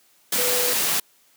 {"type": "tone in noise", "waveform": "sine", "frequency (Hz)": 493.9, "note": "B4", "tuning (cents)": 0, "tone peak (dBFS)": -26, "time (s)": [0.38, 0.73], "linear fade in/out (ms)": 5, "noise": "white", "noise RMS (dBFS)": -22, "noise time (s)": [0.32, 1], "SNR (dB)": -7, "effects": ["white hiss -59 dBFS RMS until 1.36 s", "high-pass 150 Hz 12 dB/octave"]}